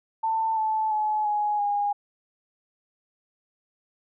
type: tone with pitch steps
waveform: sine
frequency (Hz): 891 / 872.2 / 853.7 / 835.7 / 818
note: A5 / A5 / G#5 / G#5 / G#5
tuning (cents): +22 / -15 / +47 / +11 / -26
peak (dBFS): -22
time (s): 0.23-1.93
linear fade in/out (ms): 10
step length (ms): 340
effects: none